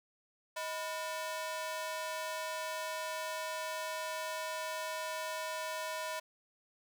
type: ring-modulated tone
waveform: sawtooth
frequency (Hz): 810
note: G#5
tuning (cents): -43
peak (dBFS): -30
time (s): 0.56-6.2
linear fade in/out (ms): 10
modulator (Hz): 181
effects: none